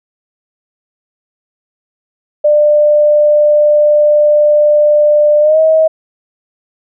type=tone with pitch glide; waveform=sine; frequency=596 to 635.1 Hz; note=D5 to D#5; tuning=+25 to +35 cents; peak=-5 dBFS; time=2.44-5.88 s; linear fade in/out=10 ms; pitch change=+110 cents; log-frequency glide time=5.41-5.59 s; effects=none

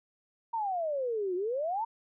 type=exponential two-way sweep; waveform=sine; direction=down then up; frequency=942 to 350.3 to 942 Hz; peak=-29 dBFS; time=0.53-1.85 s; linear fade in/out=10 ms; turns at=1.35 s; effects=none

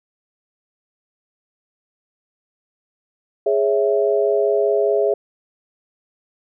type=chord; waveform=sine; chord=C# minor; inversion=second; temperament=equal; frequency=415.3 / 554.4 / 659.3 Hz; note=G#4 / C#5 / E5; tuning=0 / 0 / 0 cents; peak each=-17 / -21 / -20 dBFS; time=3.46-5.14 s; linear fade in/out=5 ms; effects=none

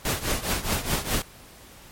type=noise with tremolo; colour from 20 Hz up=pink; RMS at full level=-23 dBFS; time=0.05-1.22 s; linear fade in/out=2 ms; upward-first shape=triangle; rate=4.8 Hz; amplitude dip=85%; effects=pink hiss -48 dBFS RMS until 1.91 s + MP3 64 kbps

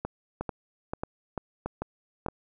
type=two click trains; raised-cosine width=1 ms; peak=-17 / -17 dBFS; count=4 / 6; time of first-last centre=0.41-2.285 / 0.05-2.262 s; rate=1.6 / 2.26 Hz; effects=none

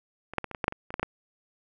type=clicks; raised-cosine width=0.5 ms; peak=-24 / -9 / -18 / -24 / -19 / -12 / -7 / -21 / -23 / -15 / -15 / -12 dBFS; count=12; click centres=0.336 / 0.383 / 0.443 / 0.513 / 0.548 / 0.642 / 0.681 / 0.724 / 0.905 / 0.941 / 0.996 / 1.03 s; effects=none

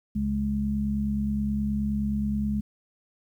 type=harmonic tone; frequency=69.5 Hz; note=C#2; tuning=5 cents sharp; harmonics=1 / 2 / 3; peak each=-31 / -36 / -25 dBFS; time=0.15-2.61 s; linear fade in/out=10 ms; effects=10-bit

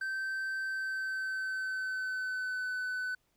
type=tone with pitch glide; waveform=triangle; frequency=1552 to 1505.2 Hz; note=G6 to F#6; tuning=-18 to +29 cents; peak=-31 dBFS; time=0.01-3.15 s; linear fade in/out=5 ms; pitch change=-53 cents; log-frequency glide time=0.63-2.71 s; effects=pink hiss -75 dBFS RMS until 3.36 s

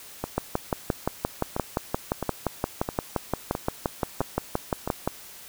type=two click trains; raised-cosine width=1 ms; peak=-13 / -9 dBFS; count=8 / 28; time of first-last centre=0.24-4.876 / 0.38-5.076 s; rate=1.51 / 5.75 Hz; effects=white hiss -45 dBFS RMS until 5.48 s

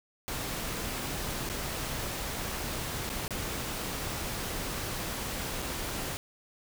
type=noise with dropouts; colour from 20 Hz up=pink; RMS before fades=-35 dBFS; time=0.28-6.17 s; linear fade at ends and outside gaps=0 ms; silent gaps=1.49-1.498 / 3.093-3.1 / 3.279-3.307 / 5.62-5.624 s; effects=none

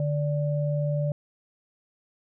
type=tone pair together; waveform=sine; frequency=146.83 / 583.4 Hz; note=D3 / D5; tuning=0 / -12 cents; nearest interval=2 octaves; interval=2388 cents; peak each=-24 / -30 dBFS; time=0-1.12 s; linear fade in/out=2 ms; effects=none

